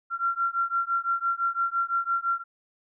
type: beating tone pair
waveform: sine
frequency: 1368 / 1373.9 Hz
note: F6 / F6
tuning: -36 / -29 cents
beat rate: 5.9 Hz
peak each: -27 dBFS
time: 0.1-2.44 s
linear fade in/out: 50 ms
effects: none